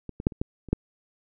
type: clicks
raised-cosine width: 3 ms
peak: -22 / -21 / -7 / -28 / -13 / -28 / -8 dBFS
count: 7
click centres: 0.093 / 0.201 / 0.269 / 0.322 / 0.415 / 0.687 / 0.73 s
effects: none